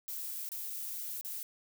violet noise with dropouts, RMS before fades -40 dBFS, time 0.08-1.43 s, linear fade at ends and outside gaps 0 ms, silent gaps 0.49-0.518 / 0.698-0.702 / 1.211-1.248 s, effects none

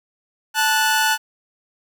sawtooth tone pair together, 876.4 / 1474 Hz, A5 / F#6, -7 / -7 cents, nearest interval major sixth, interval 900 cents, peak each -15 dBFS, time 0.54-1.18 s, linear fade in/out 50 ms, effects 8-bit

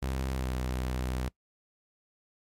sawtooth tone with pitch glide, 65.7 to 63.24 Hz, C2 to B1, +8 to +42 cents, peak -26 dBFS, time 0.02-1.29 s, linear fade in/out 10 ms, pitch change -66 cents, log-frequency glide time 0.32-0.51 s, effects noise-tail reverb RT60 0.1 s tail -22 dB re dry + MP3 64 kbps

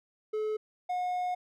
triangle tone pair in turn, 430 / 723.2 Hz, A4 / F#5, -40 / -40 cents, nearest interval major sixth, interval 900 cents, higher second, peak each -27 dBFS, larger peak neither, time 0.33-0.57 / 0.89-1.35 s, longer second, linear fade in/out 10 ms, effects none

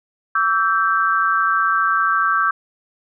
sine tone cluster, 1144 / 1319 / 1567 Hz, D6 / E6 / G6, -46 / +1 / -1 cents, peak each -19 dBFS, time 0.35-2.51 s, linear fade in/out 5 ms, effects none

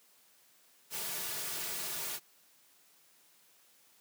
white noise with comb filter, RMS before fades -38 dBFS, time 0.9-2.2 s, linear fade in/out 50 ms, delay 3.8 ms, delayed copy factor -0.6, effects white hiss -65 dBFS RMS until 4 s + high-pass 150 Hz 12 dB/octave

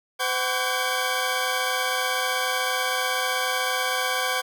20% pulse tone cluster, 511 / 752 / 1136 / 1597 Hz, C5 / F#5 / C#6 / G6, -41 / +28 / +42 / +32 cents, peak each -24 dBFS, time 0.19-4.42 s, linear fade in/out 20 ms, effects none

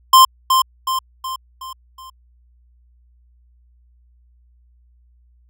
square tone with echo, 1046.5 Hz, C6, in tune, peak -6 dBFS, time 0.13-0.25 s, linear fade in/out 5 ms, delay 370 ms, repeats 5, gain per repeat -6 dB, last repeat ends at 2.1 s, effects added 60 Hz sine -51 dBFS peak until 5.49 s

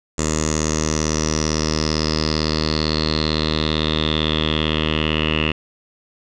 10% pulse tone with low-pass filter sweep, 77.78 Hz, D#2, in tune, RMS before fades -20 dBFS, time 0.18-5.52 s, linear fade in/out 5 ms, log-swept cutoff 7100 to 2800 Hz, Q 8.7, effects none

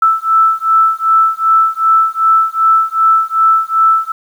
sine beating tone pair, 1318.5 / 1321.1 Hz, E6 / E6, 0 / +3 cents, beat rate 2.6 Hz, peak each -11 dBFS, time 0.02-4.12 s, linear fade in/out 5 ms, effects 7-bit

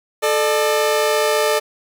sawtooth tone pair together, 436.4 / 600 Hz, A4 / D5, -14 / +37 cents, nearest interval tritone, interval 551 cents, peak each -14 dBFS, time 0.22-1.6 s, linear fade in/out 20 ms, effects 8-bit

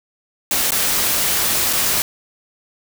white noise with dropouts, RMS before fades -18 dBFS, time 0.51-2.02 s, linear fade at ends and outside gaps 1 ms, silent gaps 0.707-0.719 / 1.729-1.732 s, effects none

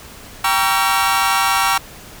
sawtooth chord, G diminished seventh, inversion none, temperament just, 784 / 940.8 / 1128.9 / 1354.7 Hz, G5 / Bb5 / Db6 / Fb6, 0 / +16 / +31 / +47 cents, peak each -16 dBFS, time 0.44-1.78 s, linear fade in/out 5 ms, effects pink hiss -38 dBFS RMS until 2.2 s

